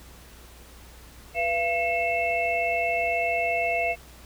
sine tone cluster, 489.6 / 682 / 2172 / 2658 Hz, B4 / F5 / C#7 / E7, -15 / -41 / -36 / +14 cents, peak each -33 / -25 / -29 / -29 dBFS, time 1.34-3.96 s, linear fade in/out 50 ms, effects added 60 Hz sine -48 dBFS peak until 4.25 s + pink hiss -50 dBFS RMS until 4.25 s

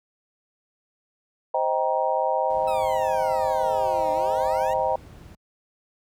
sine chord, C minor seventh, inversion none, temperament just, 523.3 / 627.9 / 784.9 / 941.9 Hz, C5 / Eb5 / G5 / Bb5, 0 / +16 / +2 / +18 cents, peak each -26 dBFS, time 1.54-4.96 s, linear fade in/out 5 ms
brown noise, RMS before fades -41 dBFS, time 2.5-5.35 s, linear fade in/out 2 ms
20% pulse exponential two-way sweep, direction down then up, 1318.5 to 293.7 to 976 Hz, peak -31 dBFS, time 2.67-4.74 s, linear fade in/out 10 ms, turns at 4.12 s
effects high-pass 60 Hz 12 dB/octave

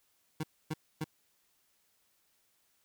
25% pulse tone bursts, 156.2 Hz, D#3, 7 cents sharp, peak -29 dBFS, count 3, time 0.4-1.042 s, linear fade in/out 5 ms, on 34 ms, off 270 ms, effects white hiss -73 dBFS RMS until 2.84 s

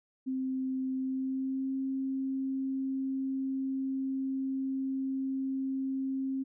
sine tone with pitch glide, 261.6 to 266.9 Hz, C4 to C4, 0 to +35 cents, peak -30 dBFS, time 0.26-6.44 s, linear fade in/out 20 ms, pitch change +35 cents, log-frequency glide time 0.95-1.74 s, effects none

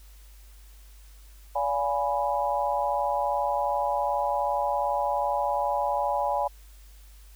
sine chord, D diminished seventh, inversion none, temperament equal with one note detuned, 575.9 / 698.5 / 830.6 / 987.8 Hz, D5 / F5 / Ab5 / Cb6, -34 / 0 / 0 / 0 cents, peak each -29 / -32 / -27 / -30 dBFS, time 1.55-6.48 s, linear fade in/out 10 ms, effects added 50 Hz sine -47 dBFS peak until 7.35 s + white hiss -58 dBFS RMS until 7.35 s

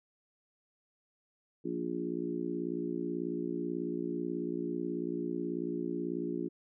harmonic tone with a mistuned harmonic, 58.27 Hz, A#1, in tune, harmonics 3 / 4 / 5 / 6 / 7, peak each -41 / -42 / -37 / -37 / -42 dBFS, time 1.64-6.49 s, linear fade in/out 20 ms, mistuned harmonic 7, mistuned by +16 cents, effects none

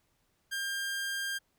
sawtooth tone, 1600 Hz, G6, 35 cents sharp, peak -29 dBFS, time 0.51-1.39 s, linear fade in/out 20 ms, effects pink hiss -74 dBFS RMS until 1.58 s

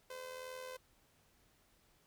sawtooth tone with amplitude modulation, 512 Hz, C5, 38 cents flat, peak -39 dBFS, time 0.1-0.77 s, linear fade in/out 5 ms, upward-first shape sine, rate 82.3 Hz, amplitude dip 55%, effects pink hiss -71 dBFS RMS until 2.06 s

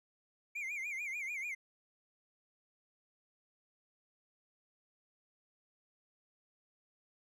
triangle tone with vibrato, 2253 Hz, C#7, 28 cents sharp, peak -36 dBFS, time 0.55-1.55 s, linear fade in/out 10 ms, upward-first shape sine, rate 6.8 Hz, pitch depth 150 cents each way, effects none

